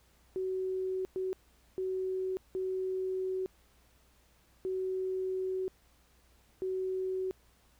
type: tone bursts at uneven times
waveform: sine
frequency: 375.2 Hz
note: F#4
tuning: 24 cents sharp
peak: -31 dBFS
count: 6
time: 0.36-1.05 / 1.16-1.33 / 1.78-2.37 / 2.55-3.46 / 4.65-5.68 / 6.62-7.31 s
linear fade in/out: 0 ms
effects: added 60 Hz sine -66 dBFS peak until 7.79 s + pink hiss -67 dBFS RMS until 7.79 s